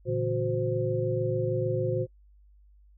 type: tone cluster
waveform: sine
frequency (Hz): 115.1 / 141.7 / 164 / 365.2 / 519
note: A#2 / C#3 / E3 / F#4 / C5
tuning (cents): -22 / +38 / -9 / -23 / -14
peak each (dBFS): -30 / -35 / -39 / -30 / -30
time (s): 0.05-2.07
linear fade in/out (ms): 50
effects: noise-tail reverb RT60 0.1 s tail -25 dB re dry + added 50 Hz sine -54 dBFS peak until 2.97 s